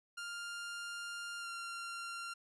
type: tone with pitch glide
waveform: sawtooth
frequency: 1400 to 1382.3 Hz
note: F6 to F6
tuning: +4 to -18 cents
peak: -38 dBFS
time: 0.17-2.34 s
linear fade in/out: 10 ms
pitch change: -22 cents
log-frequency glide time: 1.39-1.48 s
effects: resampled to 24000 Hz